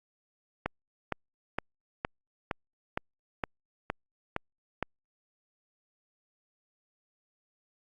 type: click train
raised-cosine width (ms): 0.5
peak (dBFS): -14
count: 10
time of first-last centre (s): 0.66-4.827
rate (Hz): 2.16
effects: Opus 48 kbps